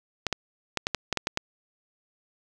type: clicks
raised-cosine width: 0.2 ms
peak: -8 dBFS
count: 9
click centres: 0.267 / 0.327 / 0.773 / 0.869 / 0.947 / 1.127 / 1.173 / 1.271 / 1.374 s
effects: none